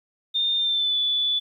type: tone with pitch glide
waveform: sine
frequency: 3625 to 3467 Hz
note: A#7 to A7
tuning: -49 to -26 cents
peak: -20 dBFS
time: 0.34-1.4 s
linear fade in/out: 20 ms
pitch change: -77 cents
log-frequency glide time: 0.57-0.97 s
effects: 10-bit